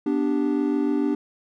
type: chord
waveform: triangle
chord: G major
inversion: first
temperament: equal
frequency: 246.9 / 293.7 / 392 Hz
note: B3 / D4 / G4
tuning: 0 / 0 / 0 cents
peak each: -24 / -20 / -26 dBFS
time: 0.06-1.15 s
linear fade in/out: 5 ms
effects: none